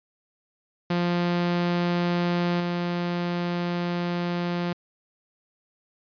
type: tone with level steps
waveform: sawtooth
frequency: 174.61 Hz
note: F3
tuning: in tune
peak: -18 / -21 dBFS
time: 0.9-4.73 s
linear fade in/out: 5 ms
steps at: 2.6 s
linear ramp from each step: 5 ms
effects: resampled to 11025 Hz